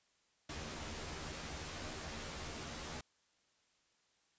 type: noise with comb filter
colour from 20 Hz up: pink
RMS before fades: -45 dBFS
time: 0.49-3.01 s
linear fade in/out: 5 ms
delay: 13 ms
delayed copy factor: +0.75
effects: white hiss -75 dBFS RMS until 4.38 s + resampled to 16000 Hz